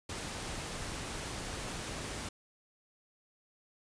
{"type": "noise", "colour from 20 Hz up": "pink", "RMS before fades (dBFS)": -40, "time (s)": [0.09, 2.29], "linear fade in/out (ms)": 5, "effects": ["resampled to 22050 Hz"]}